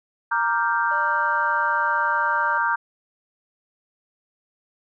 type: chord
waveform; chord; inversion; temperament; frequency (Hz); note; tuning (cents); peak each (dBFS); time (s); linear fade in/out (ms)
sine; G minor seventh; first; equal; 932.3 / 1174.7 / 1396.9 / 1568; Bb5 / D6 / F6 / G6; 0 / 0 / 0 / 0; -23 / -26 / -26 / -24; 0.31-2.76; 10
type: tone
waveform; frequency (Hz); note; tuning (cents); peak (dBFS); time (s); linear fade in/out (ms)
triangle; 593; D5; +17; -31; 0.91-2.58; 5
effects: none